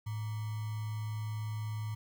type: tone with sample-and-hold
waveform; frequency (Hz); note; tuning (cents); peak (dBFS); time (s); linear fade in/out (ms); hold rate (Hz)
sine; 107.9; A2; -33; -34; 0.06-1.95; 10; 1050
effects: none